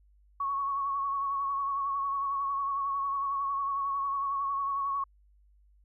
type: tone with vibrato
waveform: sine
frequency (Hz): 1108.7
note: C#6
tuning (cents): 0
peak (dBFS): -28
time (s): 0.4-5.04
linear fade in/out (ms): 5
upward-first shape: sine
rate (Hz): 11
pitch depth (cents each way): 31
effects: added 50 Hz sine -59 dBFS peak until 5.84 s